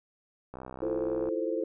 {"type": "click train", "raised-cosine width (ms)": 1, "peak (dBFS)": -27, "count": 49, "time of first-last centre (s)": [0.54, 1.288], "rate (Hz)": 64.2}
{"type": "chord", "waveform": "sine", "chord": "F major seventh", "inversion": "third", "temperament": "equal", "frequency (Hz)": [329.6, 349.2, 440, 523.3], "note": ["E4", "F4", "A4", "C5"], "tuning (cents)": [0, 0, 0, 0], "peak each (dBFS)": [-33, -36, -33, -33], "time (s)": [0.82, 1.64], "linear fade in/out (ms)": 5}
{"effects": []}